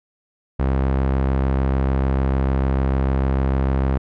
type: tone with low-pass filter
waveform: sawtooth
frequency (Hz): 66.7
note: C2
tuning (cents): +34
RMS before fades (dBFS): -19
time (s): 0.59-3.98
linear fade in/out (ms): 10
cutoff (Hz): 1500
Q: 0.64
effects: none